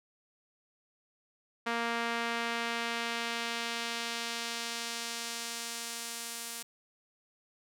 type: tone with band-pass filter sweep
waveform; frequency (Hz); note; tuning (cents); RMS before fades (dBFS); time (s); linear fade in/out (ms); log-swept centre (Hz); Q
sawtooth; 233.1; A#3; 0; -36; 1.66-6.63; 10; 1600 to 10000; 0.8
effects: none